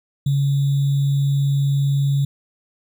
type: tone with sample-and-hold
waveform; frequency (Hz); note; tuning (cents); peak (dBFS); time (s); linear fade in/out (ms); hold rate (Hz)
sine; 139.7; C#3; +14; -15; 0.26-2.25; 5; 3675
effects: none